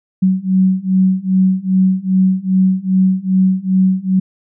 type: beating tone pair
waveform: sine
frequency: 186.6 / 189.1 Hz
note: F#3 / F#3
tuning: +15 / +38 cents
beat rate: 2.5 Hz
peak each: -14 / -13 dBFS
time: 0.22-4.2 s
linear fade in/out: 10 ms
effects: none